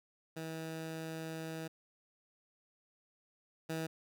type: tone pair in turn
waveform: 15% pulse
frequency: 161.1 / 161.1 Hz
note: E3 / E3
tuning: -39 / -39 cents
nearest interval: unison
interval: 0 cents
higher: neither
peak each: -34 / -30 dBFS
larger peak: second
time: 0.36-1.68 / 3.69-3.87 s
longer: first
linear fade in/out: 10 ms
effects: none